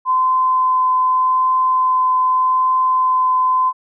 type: tone with vibrato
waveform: sine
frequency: 1026 Hz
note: C6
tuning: 34 cents flat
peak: -12 dBFS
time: 0.05-3.73 s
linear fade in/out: 50 ms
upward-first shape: triangle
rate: 0.83 Hz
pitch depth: 8 cents each way
effects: none